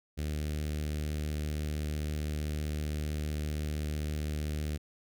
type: tone with notch filter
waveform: sawtooth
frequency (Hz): 75.5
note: D2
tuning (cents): +48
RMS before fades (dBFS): -34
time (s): 0.17-4.78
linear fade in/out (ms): 20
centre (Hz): 970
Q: 0.62
effects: none